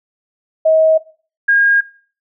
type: tone pair in turn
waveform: sine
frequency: 636 / 1625 Hz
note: D#5 / G#6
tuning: +38 / -38 cents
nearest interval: octave + major third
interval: 1624 cents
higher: second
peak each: -8 dBFS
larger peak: neither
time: 0.65-0.98 / 1.48-1.81 s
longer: neither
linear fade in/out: 10 ms
effects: noise-tail reverb RT60 0.4 s tail -18 dB re dry